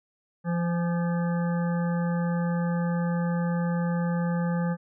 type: harmonic tone with a mistuned harmonic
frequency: 172.3 Hz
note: F3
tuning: 23 cents flat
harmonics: 1 / 3 / 5 / 7 / 9 / 10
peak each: -24 / -34 / -38 / -41 / -43 / -44 dBFS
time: 0.44-4.77 s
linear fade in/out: 50 ms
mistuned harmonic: 5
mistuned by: -32 cents
effects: none